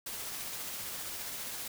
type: noise with tremolo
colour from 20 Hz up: white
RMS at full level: -39 dBFS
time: 0.06-1.68 s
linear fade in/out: 5 ms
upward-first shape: triangle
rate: 15 Hz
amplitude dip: 25%
effects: none